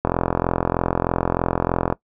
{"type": "click train", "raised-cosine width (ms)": 1, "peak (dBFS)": -4, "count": 82, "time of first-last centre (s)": [0.05, 1.925], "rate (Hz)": 43.2, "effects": ["noise-tail reverb RT60 0.1 s tail -20 dB re dry"]}